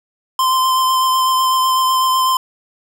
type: tone with vibrato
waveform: square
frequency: 1038 Hz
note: C6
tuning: 14 cents flat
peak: -13 dBFS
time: 0.39-2.37 s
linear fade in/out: 2 ms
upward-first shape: triangle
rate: 8 Hz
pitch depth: 18 cents each way
effects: none